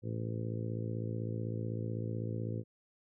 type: harmonic tone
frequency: 55.9 Hz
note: A1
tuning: 28 cents sharp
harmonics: 2 / 3 / 4 / 5 / 6 / 7 / 8 / 9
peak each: -36 / -44 / -44 / -48 / -46 / -48 / -49 / -48 dBFS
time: 0.02-2.64 s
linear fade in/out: 50 ms
effects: none